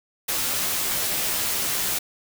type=noise with comb filter; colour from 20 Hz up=white; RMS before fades=-25 dBFS; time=0.28-1.99 s; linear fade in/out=10 ms; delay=14 ms; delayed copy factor=-0.65; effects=none

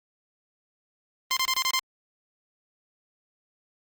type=tone bursts; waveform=10% pulse; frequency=1046.5 Hz; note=C6; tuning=in tune; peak=-14 dBFS; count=6; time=1.31-1.792 s; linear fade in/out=0 ms; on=57 ms; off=28 ms; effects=Opus 32 kbps

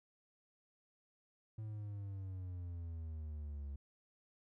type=exponential sweep; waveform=triangle; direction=down; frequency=110 to 69.3 Hz; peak=-40 dBFS; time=1.58-3.76 s; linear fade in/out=5 ms; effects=none

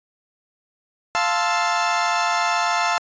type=chord; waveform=30% pulse; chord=F major seventh; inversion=none; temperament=equal; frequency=698.5 / 880 / 1046.5 / 1318.5 Hz; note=F5 / A5 / C6 / E6; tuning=0 / 0 / 0 / 0 cents; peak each=-21 / -21 / -23 / -22 dBFS; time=1.15-2.98 s; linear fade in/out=0 ms; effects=resampled to 16000 Hz

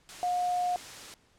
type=tone in noise; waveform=sine; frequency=717 Hz; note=F5; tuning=45 cents sharp; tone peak=-26 dBFS; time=0.23-0.76 s; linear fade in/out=0 ms; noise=white; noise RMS=-44 dBFS; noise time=0.09-1.14 s; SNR=+15 dB; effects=pink hiss -65 dBFS RMS until 1.38 s + low-pass 8000 Hz 12 dB/octave

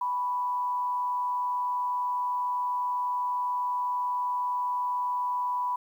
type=tone with frequency modulation; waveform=sine; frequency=987.8 Hz; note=B5; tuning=in tune; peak=-26 dBFS; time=0.01-5.76 s; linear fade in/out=5 ms; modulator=148 Hz; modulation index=0.24; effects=10-bit

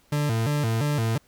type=tone with vibrato; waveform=40% pulse; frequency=129 Hz; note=C3; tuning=24 cents flat; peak=-21 dBFS; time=0.12-1.18 s; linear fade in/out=5 ms; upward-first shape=square; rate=2.9 Hz; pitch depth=230 cents each way; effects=pink hiss -61 dBFS RMS until 1.27 s

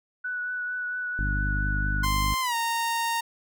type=tone with vibrato; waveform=sine; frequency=1480 Hz; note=F#6; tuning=in tune; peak=-28 dBFS; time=0.24-2.05 s; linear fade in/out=10 ms; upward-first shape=triangle; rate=4.4 Hz; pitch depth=18 cents each way
type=harmonic tone; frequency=50.3 Hz; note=G1; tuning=45 cents sharp; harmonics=1 / 2 / 3 / 4 / 5 / 6; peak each=-26 / -32 / -36 / -38 / -40 / -42 dBFS; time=1.19-2.34 s; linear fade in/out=0 ms
type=tone with pitch glide; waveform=sawtooth; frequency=1044 to 924.7 Hz; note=C6 to A#5; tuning=-4 to -14 cents; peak=-21 dBFS; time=2.03-3.21 s; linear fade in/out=10 ms; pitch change=-210 cents; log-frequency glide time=2.41-2.55 s
effects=none

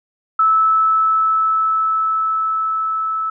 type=tone with level ramp; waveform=sine; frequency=1307 Hz; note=E6; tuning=15 cents flat; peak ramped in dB=-10 to -18 dBFS; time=0.39-3.3 s; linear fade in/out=5 ms; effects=none

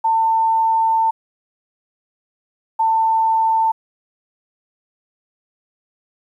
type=tone pair in turn; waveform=sine; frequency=897 / 893.5 Hz; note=A5 / A5; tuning=+33 / +26 cents; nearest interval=unison; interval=7 cents; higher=first; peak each=-13 dBFS; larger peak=neither; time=0.04-1.11 / 2.79-3.72 s; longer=first; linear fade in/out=10 ms; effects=9-bit

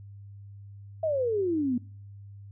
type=exponential sweep; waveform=sine; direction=down; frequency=659.3 to 235 Hz; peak=-24 dBFS; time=1.03-1.78 s; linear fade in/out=5 ms; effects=noise-tail reverb RT60 0.5 s tail -22 dB re dry + added 100 Hz sine -43 dBFS peak until 2.51 s

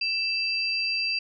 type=tone pair together; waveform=sine; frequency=2653 / 4727 Hz; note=E7 / D8; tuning=+10 / +10 cents; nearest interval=minor seventh; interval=1000 cents; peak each=-27 / -27 dBFS; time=0.01-1.19 s; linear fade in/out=5 ms; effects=none

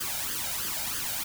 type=noise with flanger; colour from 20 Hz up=white; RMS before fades=-32 dBFS; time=0-1.24 s; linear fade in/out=10 ms; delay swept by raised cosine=0.62 to 1.36 ms; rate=3.1 Hz; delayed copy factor=+0.7; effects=none

